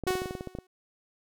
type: clicks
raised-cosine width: 2 ms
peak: -22 dBFS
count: 12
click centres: 0.037 / 0.068 / 0.106 / 0.154 / 0.219 / 0.258 / 0.309 / 0.352 / 0.409 / 0.473 / 0.551 / 0.587 s
type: tone with exponential decay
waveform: sawtooth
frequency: 370 Hz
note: F#4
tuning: in tune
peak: -20 dBFS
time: 0.07-0.67 s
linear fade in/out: 5 ms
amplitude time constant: 130 ms
effects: none